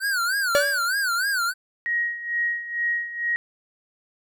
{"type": "tone with vibrato", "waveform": "square", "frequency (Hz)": 1500, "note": "F#6", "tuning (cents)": 23, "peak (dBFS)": -22, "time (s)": [0, 1.54], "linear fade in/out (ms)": 50, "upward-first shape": "sine", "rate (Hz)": 3.3, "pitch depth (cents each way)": 160}
{"type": "tone with exponential decay", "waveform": "45% pulse", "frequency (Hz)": 574, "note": "D5", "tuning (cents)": -40, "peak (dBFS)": -14, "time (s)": [0.55, 0.87], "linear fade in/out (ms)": 0, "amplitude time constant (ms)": 69}
{"type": "tone with tremolo", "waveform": "sine", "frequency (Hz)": 1889, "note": "A#6", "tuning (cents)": 22, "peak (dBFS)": -20, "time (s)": [1.86, 3.36], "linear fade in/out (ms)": 0, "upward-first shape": "sine", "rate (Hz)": 2.2, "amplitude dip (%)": 75}
{"effects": []}